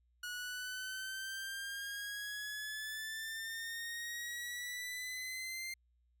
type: exponential sweep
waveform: sawtooth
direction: up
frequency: 1455 to 2100 Hz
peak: -37 dBFS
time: 0.23-5.74 s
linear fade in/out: 5 ms
effects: added 60 Hz sine -70 dBFS peak until 6.2 s